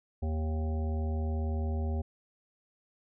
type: harmonic tone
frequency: 78.5 Hz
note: D#2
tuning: 16 cents sharp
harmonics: 1 / 3 / 5 / 7 / 9 / 10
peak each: -29 / -39 / -43 / -46 / -48 / -49 dBFS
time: 0.22-2.02 s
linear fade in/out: 10 ms
effects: none